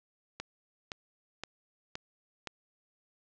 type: click train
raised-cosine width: 0.2 ms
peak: -20 dBFS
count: 5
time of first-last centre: 0.4-2.473 s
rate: 1.93 Hz
effects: low-pass 7000 Hz 12 dB/octave